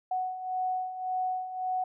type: beating tone pair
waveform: sine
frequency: 740 / 741.8 Hz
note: F#5 / F#5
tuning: 0 / +4 cents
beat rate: 1.8 Hz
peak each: -36 / -30 dBFS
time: 0.11-1.84 s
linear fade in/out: 5 ms
effects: none